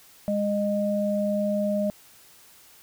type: tone pair together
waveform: sine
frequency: 205.2 / 614 Hz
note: G#3 / D#5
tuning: -21 / -23 cents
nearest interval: octave + perfect fifth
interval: 1898 cents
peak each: -25 dBFS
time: 0.28-1.9 s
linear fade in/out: 0 ms
effects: white hiss -53 dBFS RMS until 2.82 s